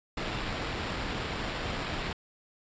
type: noise with sample-and-hold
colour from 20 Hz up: pink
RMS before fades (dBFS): -34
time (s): 0.17-2.13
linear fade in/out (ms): 5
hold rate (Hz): 6300
effects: resampled to 16000 Hz